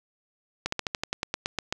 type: slowing click train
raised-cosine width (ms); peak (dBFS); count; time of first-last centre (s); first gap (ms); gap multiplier
0.2; -10; 12; 0.66-1.725; 64; 1.08
effects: none